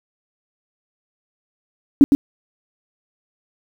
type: tone with echo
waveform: sine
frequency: 281.8 Hz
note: C#4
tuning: 29 cents sharp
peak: -3 dBFS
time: 2.01-2.04 s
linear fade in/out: 0 ms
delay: 110 ms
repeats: 1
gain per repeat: -6 dB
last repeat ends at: 2.15 s
effects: 7-bit